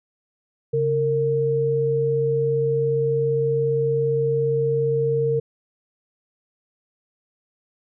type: tone pair together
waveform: sine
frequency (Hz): 138.24 / 458.7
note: C#3 / A#4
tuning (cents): -4 / -28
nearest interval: octave + major sixth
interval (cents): 2076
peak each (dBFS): -24 / -19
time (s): 0.73-5.4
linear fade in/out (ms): 10
effects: none